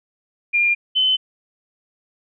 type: tone pair in turn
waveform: sine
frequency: 2403 / 3045 Hz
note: D7 / F#7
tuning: +39 / +49 cents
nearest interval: major third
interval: 410 cents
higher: second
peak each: -14 dBFS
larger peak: neither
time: 0.53-0.75 / 0.95-1.17 s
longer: neither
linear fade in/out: 20 ms
effects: none